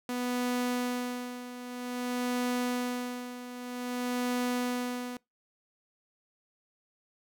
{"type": "tone with tremolo", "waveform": "sawtooth", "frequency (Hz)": 246.9, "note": "B3", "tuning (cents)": 0, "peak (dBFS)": -24, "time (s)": [0.09, 5.17], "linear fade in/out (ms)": 2, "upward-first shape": "sine", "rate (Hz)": 0.52, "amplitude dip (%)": 75, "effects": ["noise-tail reverb RT60 0.2 s tail -24 dB re dry"]}